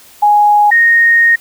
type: tone pair in turn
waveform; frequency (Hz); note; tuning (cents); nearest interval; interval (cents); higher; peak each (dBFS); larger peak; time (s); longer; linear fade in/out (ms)
sine; 830.6 / 1857.6; G#5 / A#6; 0 / -7; octave + major second; 1393; second; -5; neither; 0.22-0.71 / 0.71-1.36; second; 10
effects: white hiss -41 dBFS RMS until 1.4 s